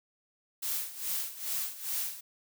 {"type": "noise with tremolo", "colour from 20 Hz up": "blue", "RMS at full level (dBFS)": -32, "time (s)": [0.62, 2.21], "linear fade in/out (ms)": 10, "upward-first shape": "sine", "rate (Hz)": 2.4, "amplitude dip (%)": 80, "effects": []}